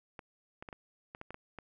clicks, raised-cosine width 0.5 ms, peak -29 dBFS, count 9, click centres 0.192 / 0.625 / 0.688 / 0.728 / 1.149 / 1.214 / 1.306 / 1.344 / 1.587 s, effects none

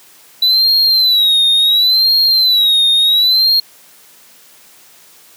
triangle tone with vibrato, 3951 Hz, B7, in tune, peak -7 dBFS, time 0.42-3.6 s, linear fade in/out 5 ms, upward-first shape sine, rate 0.71 Hz, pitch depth 120 cents each way, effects white hiss -44 dBFS RMS until 5.36 s + high-pass 150 Hz 12 dB/octave

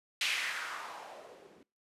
violet noise with low-pass filter sweep, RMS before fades -39 dBFS, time 0.21-1.63 s, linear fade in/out 2 ms, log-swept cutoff 2900 to 300 Hz, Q 2.5, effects noise-tail reverb RT60 0.3 s tail -24 dB re dry + resampled to 32000 Hz

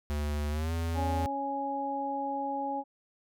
square tone with pitch glide, 74 to 83.06 Hz, D2 to E2, +14 to +14 cents, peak -30 dBFS, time 0.1-1.26 s, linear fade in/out 0 ms, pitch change +200 cents, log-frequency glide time 0.5-0.73 s
harmonic tone, 277.2 Hz, C#4, in tune, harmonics 1 / 2 / 3, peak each -37 / -38 / -32 dBFS, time 0.94-2.84 s, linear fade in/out 50 ms
effects none

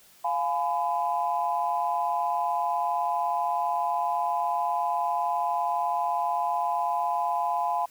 sine chord, F diminished, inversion none, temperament just, 698.5 / 838.1 / 1005.8 Hz, F5 / Ab5 / Cb6, 0 / +16 / +31 cents, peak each -28 dBFS, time 0.24-7.86 s, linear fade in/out 10 ms, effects tanh soft clip ceiling -14 dBFS + white hiss -56 dBFS RMS until 7.9 s

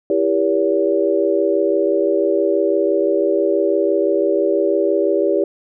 sine chord, E diminished seventh, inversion none, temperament just, 329.6 / 395.6 / 474.7 / 569.6 Hz, E4 / G4 / Bb4 / Db5, 0 / +16 / +31 / +47 cents, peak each -20 / -17 / -23 / -19 dBFS, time 0.1-5.44 s, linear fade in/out 2 ms, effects none

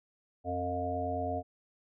harmonic tone with a mistuned harmonic, 89 Hz, F2, 33 cents sharp, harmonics 1 / 3 / 5 / 7 / 8, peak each -38 / -39 / -40 / -37 / -35 dBFS, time 0.44-1.43 s, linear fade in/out 50 ms, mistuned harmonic 5, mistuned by +24 cents, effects none

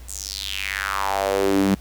sawtooth tone with high-pass filter sweep, 98 Hz, G2, in tune, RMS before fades -23 dBFS, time 0.08-1.75 s, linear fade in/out 10 ms, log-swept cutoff 8100 to 200 Hz, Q 4.1, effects added 60 Hz sine -38 dBFS peak until 1.8 s + pink hiss -49 dBFS RMS until 1.8 s

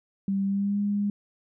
sine tone with pitch glide, 196 to 203.9 Hz, G3 to G#3, 0 to -32 cents, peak -23 dBFS, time 0.28-1.1 s, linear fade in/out 2 ms, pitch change +68 cents, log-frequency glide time 0.45-0.8 s, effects none

